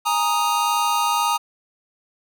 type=chord; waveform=square; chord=Ab suspended second; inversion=none; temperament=equal; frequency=830.6 / 932.3 / 1244.5 Hz; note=Ab5 / Bb5 / Eb6; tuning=0 / 0 / 0 cents; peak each=-26 / -22 / -23 dBFS; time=0.05-1.38 s; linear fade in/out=20 ms; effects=none